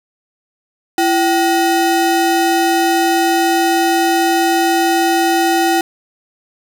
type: ring-modulated tone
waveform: square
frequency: 554.4 Hz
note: C#5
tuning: in tune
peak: -9 dBFS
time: 0.98-5.81 s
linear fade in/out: 2 ms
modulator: 218 Hz
effects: none